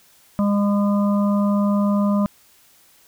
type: harmonic tone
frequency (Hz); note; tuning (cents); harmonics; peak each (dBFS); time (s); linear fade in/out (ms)
203.2; G#3; -38; 1 / 3 / 5 / 6; -16 / -26 / -30 / -32; 0.39-2.26; 0
effects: white hiss -54 dBFS RMS until 3.07 s